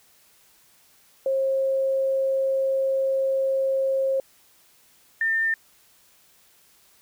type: tone pair in turn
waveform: sine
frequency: 536 / 1802.9 Hz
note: C5 / A6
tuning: +42 / +42 cents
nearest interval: octave + major sixth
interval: 2100 cents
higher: second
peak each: -20 dBFS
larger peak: neither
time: 1.26-4.2 / 5.21-5.54 s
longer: first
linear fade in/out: 2 ms
effects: white hiss -58 dBFS RMS until 7.01 s